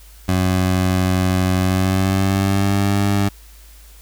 20% pulse tone with pitch glide, 92.5 to 100.29 Hz, F#2 to G2, 0 to +40 cents, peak -10 dBFS, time 0.28-3.29 s, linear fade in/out 10 ms, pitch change +140 cents, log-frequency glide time 1.56-2.92 s, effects added 52 Hz sine -41 dBFS peak until 4.01 s + white hiss -48 dBFS RMS until 4.01 s

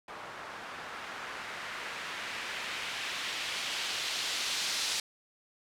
blue noise with low-pass filter sweep, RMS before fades -37 dBFS, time 0.08-5 s, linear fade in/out 2 ms, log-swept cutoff 1100 to 4700 Hz, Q 1.1, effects none

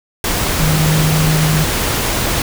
sine tone in noise, 155.56 Hz, D#3, in tune, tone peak -12 dBFS, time 0.6-1.64 s, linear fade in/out 2 ms, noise pink, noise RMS -17 dBFS, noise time 0.24-2.42 s, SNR +2 dB, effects none

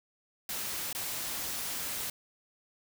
white noise with dropouts, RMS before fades -36 dBFS, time 0.49-2.1 s, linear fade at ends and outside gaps 2 ms, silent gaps 0.929-0.949 s, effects none

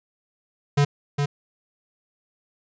square tone with echo, 143.4 Hz, D3, 41 cents flat, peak -16 dBFS, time 0.77-0.85 s, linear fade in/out 10 ms, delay 410 ms, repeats 1, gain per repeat -5 dB, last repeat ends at 1.26 s, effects resampled to 16000 Hz

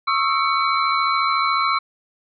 sine tone cluster, 1100 / 1262 / 1336 / 2251 / 4044 Hz, C#6 / D#6 / E6 / C#7 / B7, -14 / +24 / +23 / +26 / +40 cents, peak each -20 / -25 / -23 / -25 / -28 dBFS, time 0.07-1.79 s, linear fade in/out 10 ms, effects none

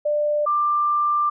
sine tone pair in turn, 594 / 1185.7 Hz, D5 / D6, +20 / +16 cents, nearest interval octave, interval 1196 cents, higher second, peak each -18 / -17 dBFS, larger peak second, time 0.05-0.46 / 0.46-1.3 s, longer second, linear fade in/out 10 ms, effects none

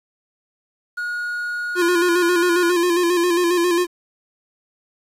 triangle tone, 1443 Hz, F#6, 44 cents flat, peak -21 dBFS, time 0.97-2.72 s, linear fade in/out 10 ms
square tone with vibrato, 349.2 Hz, F4, in tune, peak -16 dBFS, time 1.75-3.87 s, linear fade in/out 50 ms, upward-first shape square, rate 7.4 Hz, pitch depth 43 cents each way
effects resampled to 32000 Hz + 8-bit

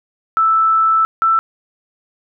sine tone pair in turn, 1318.5 / 1329.2 Hz, E6 / E6, 0 / +14 cents, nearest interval unison, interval 14 cents, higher second, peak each -10 dBFS, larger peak neither, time 0.37-1.05 / 1.22-1.39 s, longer first, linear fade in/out 0 ms, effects none

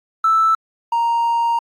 triangle tone pair in turn, 1318.5 / 932.3 Hz, E6 / A#5, 0 / 0 cents, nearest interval tritone, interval 600 cents, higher first, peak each -8 / -12 dBFS, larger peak first, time 0.24-0.55 / 0.92-1.59 s, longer second, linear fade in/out 5 ms, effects tanh soft clip ceiling -9 dBFS + AAC 64 kbps

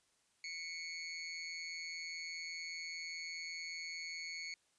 25% pulse tone with amplitude modulation, 2206 Hz, C#7, 9 cents flat, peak -36 dBFS, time 0.44-4.54 s, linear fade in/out 2 ms, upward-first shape sine, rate 165 Hz, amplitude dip 60%, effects white hiss -75 dBFS RMS until 4.78 s + resampled to 22050 Hz

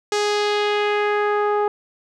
sawtooth tone with low-pass filter sweep, 415.3 Hz, G#4, in tune, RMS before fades -20 dBFS, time 0.12-1.68 s, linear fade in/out 2 ms, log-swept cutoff 6500 to 1000 Hz, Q 1.6, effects none

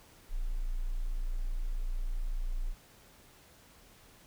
sine tone, 29.14 Hz, A#0, in tune, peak -30 dBFS, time 0.29-2.75 s, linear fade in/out 50 ms, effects pink hiss -59 dBFS RMS until 4.26 s

